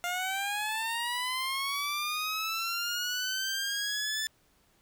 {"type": "linear sweep", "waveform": "15% pulse", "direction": "up", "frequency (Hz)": [698.5, 1760], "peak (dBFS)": -24, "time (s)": [0.04, 4.27], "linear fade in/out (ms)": 0, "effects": ["pink hiss -67 dBFS RMS until 4.81 s"]}